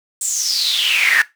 brown noise with high-pass filter sweep, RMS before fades -17 dBFS, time 0.21-1.22 s, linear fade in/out 2 ms, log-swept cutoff 8100 to 1700 Hz, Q 8.5, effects noise-tail reverb RT60 0.2 s tail -18 dB re dry

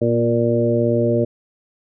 harmonic tone with a mistuned harmonic, 117.4 Hz, A#2, 13 cents sharp, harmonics 1 / 2 / 3 / 4 / 5, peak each -21 / -21 / -21 / -21 / -21 dBFS, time 0.01-1.25 s, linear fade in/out 10 ms, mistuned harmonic 2, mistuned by +17 cents, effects none

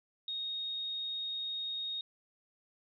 sine tone, 3729 Hz, A#7, in tune, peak -35 dBFS, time 0.28-2.01 s, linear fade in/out 2 ms, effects none

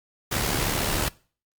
pink noise with amplitude modulation, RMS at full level -23 dBFS, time 0.31-1.09 s, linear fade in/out 10 ms, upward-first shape sine, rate 73.2 Hz, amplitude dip 55%, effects noise-tail reverb RT60 0.4 s tail -22 dB re dry + Opus 48 kbps

